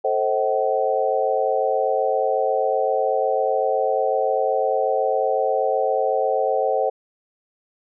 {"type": "chord", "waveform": "sine", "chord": "A diminished seventh", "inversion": "none", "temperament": "just", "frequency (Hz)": [440, 528, 633.6, 760.3], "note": ["A4", "C5", "Eb5", "Gb5"], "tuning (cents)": [0, 16, 31, 47], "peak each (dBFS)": [-24, -22, -25, -23], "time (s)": [0.04, 6.9], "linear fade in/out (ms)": 10, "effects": []}